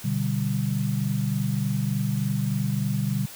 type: chord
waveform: sine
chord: G major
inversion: first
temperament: equal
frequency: 123.47 / 146.83 / 196 Hz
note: B2 / D3 / G3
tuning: 0 / 0 / 0 cents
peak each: -27 dBFS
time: 0.04-3.26 s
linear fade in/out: 10 ms
effects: white hiss -42 dBFS RMS until 3.35 s